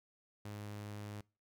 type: tone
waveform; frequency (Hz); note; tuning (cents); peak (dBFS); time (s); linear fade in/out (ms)
sawtooth; 103.83; G#2; 0; -40; 0.45-1.21; 5
effects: noise-tail reverb RT60 0.3 s tail -24 dB re dry